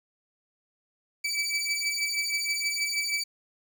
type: beating tone pair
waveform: 20% pulse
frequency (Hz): 2300 / 2306.3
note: D7 / D7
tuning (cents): -37 / -32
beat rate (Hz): 6.3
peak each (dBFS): -25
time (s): 1.24-3.24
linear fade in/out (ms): 10
effects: none